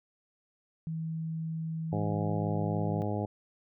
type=tone; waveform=sine; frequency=161.3 Hz; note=E3; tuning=37 cents flat; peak=-32 dBFS; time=0.87-3.02 s; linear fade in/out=0 ms
type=harmonic tone; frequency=103.83 Hz; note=G#2; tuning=in tune; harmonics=1 / 2 / 3 / 4 / 5 / 6 / 7 / 8; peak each=-33 / -36 / -38 / -39 / -40 / -41 / -41 / -42 dBFS; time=1.92-3.26 s; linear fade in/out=10 ms
effects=none